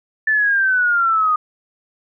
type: exponential sweep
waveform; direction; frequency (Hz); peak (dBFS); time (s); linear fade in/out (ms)
sine; down; 1766 to 1228; -13; 0.27-1.36; 5
effects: none